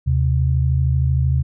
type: tone pair together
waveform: sine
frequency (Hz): 77.78 / 130.81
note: D#2 / C3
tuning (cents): 0 / 0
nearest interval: major sixth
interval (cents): 900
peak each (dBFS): -17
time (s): 0.06-1.43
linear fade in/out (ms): 20
effects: none